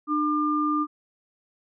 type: tone pair together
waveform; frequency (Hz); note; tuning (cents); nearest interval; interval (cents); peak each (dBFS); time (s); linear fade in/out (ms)
sine; 300 / 1200; D4 / D6; +37 / +37; 2 octaves; 2400; -24; 0.07-0.87; 50
effects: none